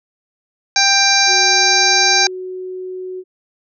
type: harmonic tone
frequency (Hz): 790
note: G5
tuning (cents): +13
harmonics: 1 / 2 / 3 / 5 / 6 / 7 / 8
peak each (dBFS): -18 / -18 / -18 / -18 / -18 / -18 / -18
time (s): 0.76-2.27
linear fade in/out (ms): 2
type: tone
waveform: sine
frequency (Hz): 370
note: F#4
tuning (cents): 0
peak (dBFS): -24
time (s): 1.26-3.24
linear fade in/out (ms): 50
effects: none